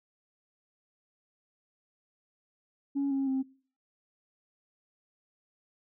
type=tone with pitch steps; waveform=sine; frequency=279.1 / 271.9 / 265 Hz; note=C#4 / C#4 / C4; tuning=+12 / -33 / +22 cents; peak=-25 dBFS; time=2.95-3.43 s; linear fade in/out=20 ms; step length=160 ms; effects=noise-tail reverb RT60 0.4 s tail -20 dB re dry + tanh soft clip ceiling -24 dBFS